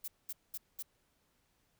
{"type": "noise bursts", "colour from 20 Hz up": "violet", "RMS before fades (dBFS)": -41, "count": 4, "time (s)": [0.04, 0.826], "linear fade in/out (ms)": 5, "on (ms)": 39, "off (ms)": 210, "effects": ["pink hiss -75 dBFS RMS until 1.79 s"]}